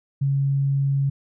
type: tone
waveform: sine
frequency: 138.4 Hz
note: C#3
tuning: 2 cents flat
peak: -18 dBFS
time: 0.21-1.1 s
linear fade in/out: 10 ms
effects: none